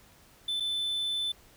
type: tone with dropouts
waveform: triangle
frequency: 3520 Hz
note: A7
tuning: in tune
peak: -27 dBFS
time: 0.48-1.32 s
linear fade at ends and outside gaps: 5 ms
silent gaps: 0.6-0.604 s
effects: pink hiss -58 dBFS RMS until 1.56 s